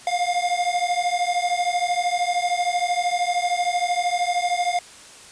square beating tone pair, 702 / 715 Hz, F5 / F5, +9 / +41 cents, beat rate 13 Hz, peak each -24 dBFS, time 0.07-4.79 s, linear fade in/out 2 ms, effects white hiss -44 dBFS RMS until 5.31 s + resampled to 22050 Hz

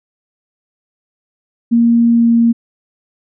sine tone with pitch glide, 233.8 to 232.5 Hz, A#3 to A#3, +5 to -4 cents, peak -7 dBFS, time 1.71-2.53 s, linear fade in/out 20 ms, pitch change -9 cents, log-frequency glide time 2.12-2.28 s, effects none

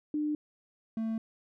sine / triangle tone pair in turn, 300 / 223.4 Hz, D4 / A3, +37 / +27 cents, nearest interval perfect fourth, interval 510 cents, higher first, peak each -28 dBFS, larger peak neither, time 0.14-0.35 / 0.97-1.18 s, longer neither, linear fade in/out 2 ms, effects none

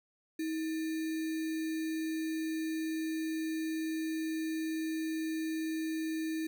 sine tone with sample-and-hold, 318.9 Hz, D#4, 43 cents sharp, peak -32 dBFS, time 0.39-6.47 s, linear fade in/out 5 ms, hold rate 2100 Hz, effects none

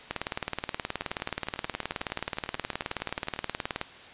two click trains, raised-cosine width 0.3 ms, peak -24 / -13 dBFS, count 27 / 71, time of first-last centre 1.02-3.362 / 0.11-3.814 s, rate 11.1 / 18.9 Hz, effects white hiss -47 dBFS RMS until 4.13 s + resampled to 8000 Hz

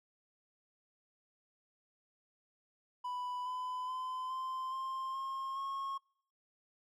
triangle tone with pitch steps, 991 / 1006.6 / 1022.4 / 1038.5 / 1054.8 / 1071.4 / 1088.2 Hz, B5 / B5 / C6 / C6 / C6 / C6 / C#6, +6 / +33 / -40 / -13 / +14 / +41 / -32 cents, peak -35 dBFS, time 3.04-5.98 s, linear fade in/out 10 ms, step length 420 ms, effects noise-tail reverb RT60 0.6 s tail -26 dB re dry

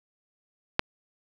click, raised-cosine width 0.3 ms, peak -4 dBFS, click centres 0.794 s, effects none

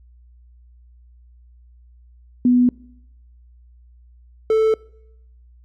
sine / triangle tone pair in turn, 246.9 / 439.9 Hz, B3 / A4, 0 / 0 cents, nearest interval minor seventh, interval 1000 cents, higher second, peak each -11 dBFS, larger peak neither, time 2.45-2.69 / 4.5-4.74 s, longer neither, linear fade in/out 2 ms, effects noise-tail reverb RT60 0.8 s tail -24 dB re dry + added 60 Hz sine -46 dBFS peak until 5.64 s

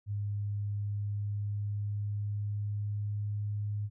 sine tone with pitch glide, 102.5 to 103.75 Hz, G#2 to G#2, -22 to -1 cents, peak -31 dBFS, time 0.06-3.9 s, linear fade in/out 50 ms, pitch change +21 cents, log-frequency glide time 0.75-3.49 s, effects none

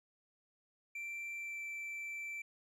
triangle tone with pitch glide, 2349 to 2334 Hz, D7 to D7, 0 to -11 cents, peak -39 dBFS, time 0.95-2.42 s, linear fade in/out 5 ms, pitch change -11 cents, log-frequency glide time 1.35-1.62 s, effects none

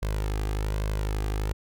sawtooth tone with flanger, 51.91 Hz, G#1, in tune, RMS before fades -28 dBFS, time 0.02-1.53 s, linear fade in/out 10 ms, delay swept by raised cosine 1.9 to 2.5 ms, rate 1.2 Hz, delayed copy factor +0.55, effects none

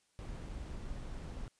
brown noise with dropouts, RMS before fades -43 dBFS, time 0.19-1.48 s, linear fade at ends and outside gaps 0 ms, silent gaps 0.487-0.492 s, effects white hiss -74 dBFS RMS until 1.59 s + resampled to 22050 Hz

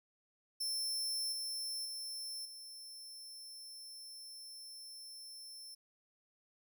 sawtooth tone with level steps, 5340 Hz, E8, 22 cents sharp, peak -33 / -36 / -39 / -46 dBFS, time 0.6-5.75 s, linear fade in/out 10 ms, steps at 1.32 / 1.85 / 2.45 s, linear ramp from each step 5 ms, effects none

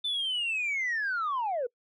sine linear sweep, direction down, 3557 to 455.7 Hz, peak -26 dBFS, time 0.04-1.67 s, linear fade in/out 10 ms, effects noise-tail reverb RT60 0.1 s tail -25 dB re dry + tanh soft clip ceiling -25 dBFS

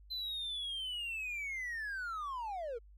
triangle linear sweep, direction down, 4072 to 436.5 Hz, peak -35 dBFS, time 0.1-2.79 s, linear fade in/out 20 ms, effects tanh soft clip ceiling -31 dBFS + added 50 Hz sine -55 dBFS peak until 2.97 s

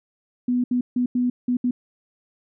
sine tone bursts at uneven times, 246.9 Hz, B3, in tune, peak -18 dBFS, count 6, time 0.48-0.64 / 0.71-0.81 / 0.96-1.06 / 1.15-1.3 / 1.48-1.57 / 1.64-1.71 s, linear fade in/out 5 ms, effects none

